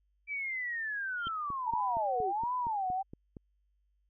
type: linear sweep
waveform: sine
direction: down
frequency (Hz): 2333 to 326.9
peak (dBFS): -33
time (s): 0.27-2.33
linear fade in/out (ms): 50
type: tone with exponential growth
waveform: sine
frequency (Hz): 3136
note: G7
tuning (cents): 0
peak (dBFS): -34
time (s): 1.17-1.28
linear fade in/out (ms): 2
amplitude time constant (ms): 23
type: click train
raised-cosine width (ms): 3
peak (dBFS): -32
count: 10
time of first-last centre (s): 1.27-3.368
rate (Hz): 4.29
type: tone with vibrato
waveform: sine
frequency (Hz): 859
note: A5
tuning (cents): -42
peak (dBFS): -30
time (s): 1.66-3.03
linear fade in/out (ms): 20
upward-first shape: sine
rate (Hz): 1.4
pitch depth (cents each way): 270
effects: added 50 Hz sine -70 dBFS peak until 4.09 s